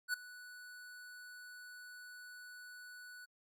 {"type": "tone with ADSR envelope", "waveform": "square", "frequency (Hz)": 1480, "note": "F#6", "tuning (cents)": 0, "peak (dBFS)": -32, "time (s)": [0.08, 3.26], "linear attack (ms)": 56, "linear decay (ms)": 8, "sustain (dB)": -19, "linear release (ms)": 19, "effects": ["AAC 64 kbps"]}